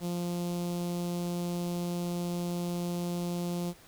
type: tone with notch filter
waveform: sawtooth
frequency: 174.7 Hz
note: F3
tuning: 1 cent sharp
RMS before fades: -33 dBFS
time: 0-3.74 s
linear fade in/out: 50 ms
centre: 1700 Hz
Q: 0.52
effects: pink hiss -56 dBFS RMS until 3.87 s